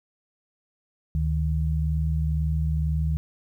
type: tone pair together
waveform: sine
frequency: 73.42 / 155.45 Hz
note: D2 / D#3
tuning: 0 / -1 cents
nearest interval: octave + minor second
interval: 1299 cents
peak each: -23 / -26 dBFS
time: 1.15-3.17 s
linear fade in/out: 0 ms
effects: 10-bit